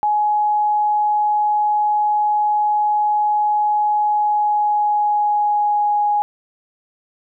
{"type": "tone with pitch glide", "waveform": "sine", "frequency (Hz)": [840, 830.4], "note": ["G#5", "G#5"], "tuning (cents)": [19, 0], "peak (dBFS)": -14, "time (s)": [0.03, 6.22], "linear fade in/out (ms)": 0, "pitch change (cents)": -19, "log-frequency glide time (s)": [4.01, 6.09], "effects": []}